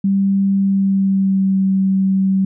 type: tone with pitch glide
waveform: sine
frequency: 196 to 191.97 Hz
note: G3 to G3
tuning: 0 to -36 cents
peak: -12 dBFS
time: 0.04-2.45 s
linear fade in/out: 5 ms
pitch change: -36 cents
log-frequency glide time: 0.57-1.59 s
effects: none